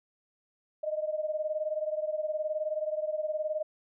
sine beating tone pair, 611 / 630 Hz, D#5 / D#5, -32 / +21 cents, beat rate 19 Hz, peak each -31 / -34 dBFS, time 0.83-3.63 s, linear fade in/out 10 ms, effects none

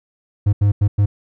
triangle tone bursts at uneven times, 101.9 Hz, G#2, 32 cents flat, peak -9 dBFS, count 4, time 0.46-0.53 / 0.61-0.72 / 0.81-0.88 / 0.98-1.06 s, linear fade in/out 10 ms, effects none

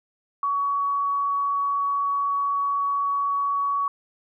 sine tone, 1126 Hz, C#6, 27 cents sharp, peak -21 dBFS, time 0.43-3.88 s, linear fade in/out 2 ms, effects none

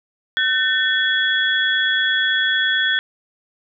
sine tone cluster, 1521 / 1792 / 3359 Hz, F#6 / A6 / G#7, +47 / +31 / +19 cents, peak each -20 dBFS, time 0.37-2.99 s, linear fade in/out 0 ms, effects none

